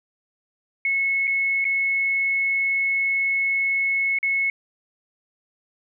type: tone with dropouts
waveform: sine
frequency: 2191 Hz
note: C#7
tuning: 21 cents flat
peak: -19 dBFS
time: 0.85-4.5 s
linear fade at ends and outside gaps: 2 ms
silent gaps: 1.272-1.276 / 1.644-1.651 / 4.187-4.229 s
effects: none